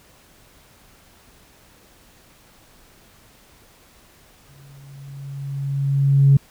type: tone with exponential growth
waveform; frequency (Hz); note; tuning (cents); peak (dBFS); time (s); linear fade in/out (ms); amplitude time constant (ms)
sine; 138.59; C#3; 0; -7; 4.48-6.37; 5; 410
effects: tanh soft clip ceiling -4 dBFS + pink hiss -52 dBFS RMS until 6.5 s